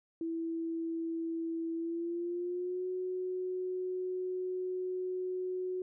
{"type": "tone with pitch glide", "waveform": "sine", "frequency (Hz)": [329.6, 367.8], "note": ["E4", "F#4"], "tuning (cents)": [0, -10], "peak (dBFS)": -33, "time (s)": [0.21, 5.82], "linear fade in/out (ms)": 2, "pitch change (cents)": 190, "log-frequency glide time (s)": [1.74, 2.87], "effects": []}